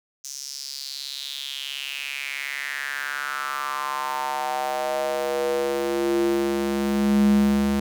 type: tone with high-pass filter sweep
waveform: square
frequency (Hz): 69.3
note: C#2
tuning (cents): 0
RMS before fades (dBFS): -25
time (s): 0.24-7.8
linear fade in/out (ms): 5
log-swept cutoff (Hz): 6100 to 160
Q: 5
effects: none